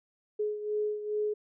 sine beating tone pair, 421.2 / 423.6 Hz, G#4 / G#4, +24 / +34 cents, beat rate 2.4 Hz, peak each -30 / -36 dBFS, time 0.39-1.34 s, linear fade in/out 10 ms, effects none

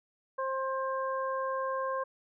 harmonic tone, 530 Hz, C5, 22 cents sharp, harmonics 1 / 2 / 3, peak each -33 / -33 / -42 dBFS, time 0.38-2.04 s, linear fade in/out 10 ms, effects none

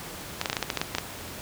clicks, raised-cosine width 0.2 ms, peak -8 dBFS, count 11, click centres 0.414 / 0.458 / 0.499 / 0.53 / 0.568 / 0.627 / 0.702 / 0.773 / 0.815 / 0.95 / 0.984 s, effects pink hiss -39 dBFS RMS until 1.41 s + high-pass 60 Hz 12 dB/octave

